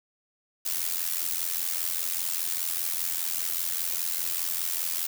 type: noise with amplitude modulation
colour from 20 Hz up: blue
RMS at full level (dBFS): -26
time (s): 0.65-5.07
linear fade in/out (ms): 10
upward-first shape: sine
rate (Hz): 85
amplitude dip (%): 80
effects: none